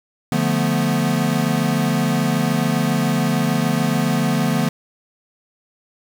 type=chord; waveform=square; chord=B half-diminished seventh; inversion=first; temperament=equal; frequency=146.83 / 174.61 / 220 / 246.9 Hz; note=D3 / F3 / A3 / B3; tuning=0 / 0 / 0 / 0 cents; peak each=-23 dBFS; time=0.32-4.69 s; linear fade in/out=2 ms; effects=7-bit